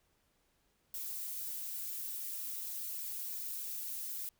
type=noise with flanger; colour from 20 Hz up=violet; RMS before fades=-41 dBFS; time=0.94-4.29 s; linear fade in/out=2 ms; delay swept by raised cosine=2 to 5.8 ms; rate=2.4 Hz; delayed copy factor=+0.9; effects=pink hiss -75 dBFS RMS until 4.39 s